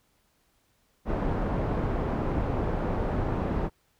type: low-pass noise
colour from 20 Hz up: pink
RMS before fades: -28 dBFS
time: 1.05-3.7 s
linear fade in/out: 50 ms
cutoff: 860 Hz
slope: 12 dB/octave
effects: pink hiss -69 dBFS RMS until 3.99 s